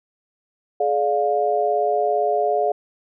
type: chord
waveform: sine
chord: D diminished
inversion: second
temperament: just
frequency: 422.9 / 587.3 / 704.8 Hz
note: Ab4 / D5 / F5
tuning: +31 / 0 / +16 cents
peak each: -22 / -23 / -20 dBFS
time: 0.8-2.72 s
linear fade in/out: 5 ms
effects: none